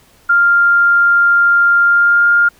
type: tone with pitch glide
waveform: sine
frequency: 1396.9 to 1407.4 Hz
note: F6 to F6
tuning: 0 to +13 cents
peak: -7 dBFS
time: 0.29-2.49 s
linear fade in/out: 10 ms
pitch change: +13 cents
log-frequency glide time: 1.84-2.28 s
effects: pink hiss -49 dBFS RMS until 2.59 s